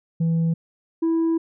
sine tone pair in turn, 164.81 / 328.5 Hz, E3 / E4, 0 / -6 cents, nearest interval octave, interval 1194 cents, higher second, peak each -15 dBFS, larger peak neither, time 0.2-0.54 / 1.02-1.38 s, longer second, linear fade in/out 10 ms, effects tanh soft clip ceiling -17 dBFS

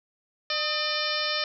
harmonic tone with a mistuned harmonic, 601 Hz, D5, 40 cents sharp, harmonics 1 / 2 / 3 / 4 / 5 / 6 / 7 / 8 / 9, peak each -34 / -34 / -34 / -34 / -34 / -34 / -34 / -34 / -34 dBFS, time 0.5-1.44 s, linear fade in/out 2 ms, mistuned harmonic 2, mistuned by +73 cents, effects none

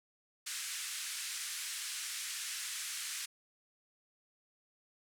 white band-pass noise, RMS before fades -41 dBFS, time 0.46-3.26 s, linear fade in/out 10 ms, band 1500 to 10000 Hz, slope 24 dB/octave, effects none

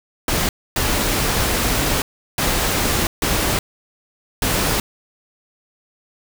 pink noise bursts at uneven times, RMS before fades -19 dBFS, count 5, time 0.28-0.49 / 0.76-2.02 / 2.38-3.07 / 3.22-3.59 / 4.42-4.8 s, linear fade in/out 2 ms, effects none

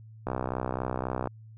click train, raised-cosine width 1 ms, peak -16 dBFS, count 65, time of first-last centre 0.27-1.273 s, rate 63.8 Hz, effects added 110 Hz sine -46 dBFS peak until 1.57 s

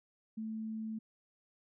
sine tone, 220 Hz, A3, in tune, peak -37 dBFS, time 0.37-0.99 s, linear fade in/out 10 ms, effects none

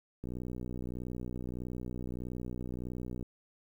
click train, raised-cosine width 3 ms, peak -27 dBFS, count 185, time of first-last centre 0.24-3.227 s, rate 61.6 Hz, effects 10-bit

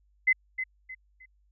sine tone with echo, 2042 Hz, C7, 43 cents flat, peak -18 dBFS, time 0.27-0.33 s, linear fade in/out 10 ms, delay 310 ms, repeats 3, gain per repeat -10 dB, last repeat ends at 1.26 s, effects added 50 Hz sine -63 dBFS peak until 1.51 s

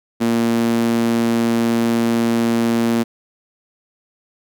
sawtooth tone with high-pass filter, 116.1 Hz, A#2, 7 cents flat, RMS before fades -17 dBFS, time 0.2-3.04 s, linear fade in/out 20 ms, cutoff 250 Hz, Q 3.4, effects none

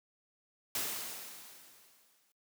white noise with exponential decay, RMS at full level -34 dBFS, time 0.75-2.32 s, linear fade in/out 2 ms, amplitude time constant 340 ms, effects noise-tail reverb RT60 0.2 s tail -26 dB re dry + high-pass 150 Hz 12 dB/octave

